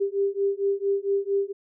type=beating tone pair; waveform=sine; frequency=394.8 / 399.2 Hz; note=G4 / G4; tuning=+12 / +32 cents; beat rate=4.4 Hz; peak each=-25 dBFS; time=0-1.53 s; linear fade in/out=20 ms; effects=none